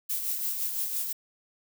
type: noise with tremolo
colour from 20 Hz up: violet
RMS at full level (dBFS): -29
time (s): 0.09-1.13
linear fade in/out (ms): 10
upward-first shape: sine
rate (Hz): 5.9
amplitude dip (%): 45
effects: none